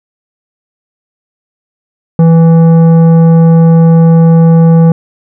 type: tone with tanh clipping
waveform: sine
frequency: 164.81 Hz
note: E3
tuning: in tune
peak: -3 dBFS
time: 2.19-4.92 s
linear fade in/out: 2 ms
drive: 11 dB
effects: none